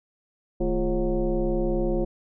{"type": "tone with frequency modulation", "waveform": "sine", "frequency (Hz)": 158.6, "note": "D#3", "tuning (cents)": 33, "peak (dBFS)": -21, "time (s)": [0.6, 2.05], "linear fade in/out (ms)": 10, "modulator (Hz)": 191, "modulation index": 2, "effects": []}